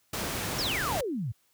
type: noise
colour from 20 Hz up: pink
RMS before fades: -32 dBFS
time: 0.13-1.01 s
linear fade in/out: 5 ms
type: exponential sweep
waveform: sine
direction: down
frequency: 5850 to 100.6 Hz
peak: -29 dBFS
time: 0.58-1.32 s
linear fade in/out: 10 ms
effects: white hiss -69 dBFS RMS until 1.53 s + high-pass 60 Hz 12 dB/octave